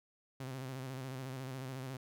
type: tone with vibrato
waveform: sawtooth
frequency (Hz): 131.1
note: C3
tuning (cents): +4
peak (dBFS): -37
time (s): 0.4-1.97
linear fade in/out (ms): 5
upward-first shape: square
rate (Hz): 14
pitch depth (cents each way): 47
effects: none